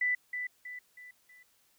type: tone with echo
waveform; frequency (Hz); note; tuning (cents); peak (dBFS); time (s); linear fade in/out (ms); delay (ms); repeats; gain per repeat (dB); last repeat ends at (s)
sine; 1987; B6; +10; -26; 0.01-0.15; 5; 320; 4; -7; 1.43
effects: white hiss -69 dBFS RMS until 1.78 s